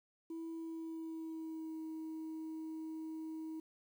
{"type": "tone with pitch glide", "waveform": "sine", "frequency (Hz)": [328, 318.1], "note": ["E4", "D#4"], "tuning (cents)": [-9, 38], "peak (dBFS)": -39, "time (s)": [0.3, 3.6], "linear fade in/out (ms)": 5, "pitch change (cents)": -53, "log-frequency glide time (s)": [0.51, 1.82], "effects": ["tanh soft clip ceiling -40 dBFS", "11-bit"]}